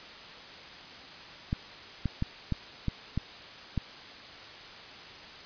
clicks, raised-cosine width 5 ms, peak -16 dBFS, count 7, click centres 1.529 / 2.057 / 2.224 / 2.523 / 2.883 / 3.176 / 3.777 s, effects white hiss -46 dBFS RMS until 5.45 s + resampled to 11025 Hz

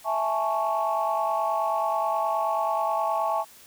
sine chord, A major seventh, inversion second, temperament equal, 659.3 / 830.6 / 880 / 1108.7 Hz, E5 / G#5 / A5 / C#6, 0 / 0 / 0 / 0 cents, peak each -27 / -28 / -28 / -28 dBFS, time 0.04-3.45 s, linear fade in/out 50 ms, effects tanh soft clip ceiling -15 dBFS + white hiss -51 dBFS RMS until 3.66 s

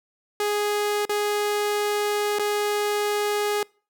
sawtooth tone with dropouts, 415 Hz, G#4, 1 cent flat, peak -18 dBFS, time 0.4-3.63 s, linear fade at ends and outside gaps 2 ms, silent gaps 1.053-1.094 / 2.387-2.394 s, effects noise-tail reverb RT60 0.4 s tail -26 dB re dry

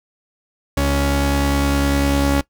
sawtooth tone pair together, 69.9 / 279.9 Hz, C#2 / C#4, +15 / +17 cents, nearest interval 2 octaves, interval 2402 cents, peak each -14 dBFS, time 0.77-2.41 s, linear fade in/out 5 ms, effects noise-tail reverb RT60 0.1 s tail -19 dB re dry

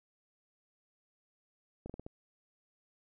slowing click train, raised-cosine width 2 ms, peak -30 dBFS, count 5, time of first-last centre 1.86-2.065 s, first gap 36 ms, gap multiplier 1.24, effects none

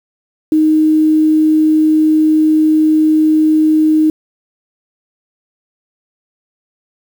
sine tone with quantisation, 311.1 Hz, D#4, in tune, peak -7 dBFS, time 0.52-4.1 s, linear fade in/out 2 ms, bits 6, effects none

